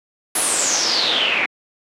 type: noise with low-pass filter sweep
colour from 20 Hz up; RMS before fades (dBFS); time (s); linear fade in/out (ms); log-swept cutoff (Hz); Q
pink; -18; 0.35-1.46; 5; 11000 to 2200; 8
effects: high-pass 400 Hz 12 dB/octave